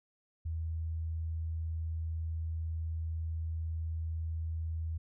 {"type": "tone", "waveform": "sine", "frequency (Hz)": 81, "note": "E2", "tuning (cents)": -30, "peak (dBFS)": -33, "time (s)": [0.45, 4.98], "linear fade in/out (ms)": 10, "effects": []}